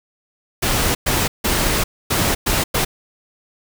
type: noise bursts at uneven times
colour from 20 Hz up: pink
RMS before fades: -18 dBFS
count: 6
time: 0.62-0.95 / 1.06-1.28 / 1.44-1.84 / 2.1-2.35 / 2.46-2.64 / 2.74-2.85 s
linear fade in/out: 10 ms
effects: none